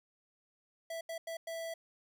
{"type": "tone bursts at uneven times", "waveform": "square", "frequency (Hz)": 659.3, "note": "E5", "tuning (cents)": 0, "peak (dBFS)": -39, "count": 4, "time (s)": [[0.9, 1.01], [1.09, 1.18], [1.27, 1.37], [1.47, 1.74]], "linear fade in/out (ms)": 5, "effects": []}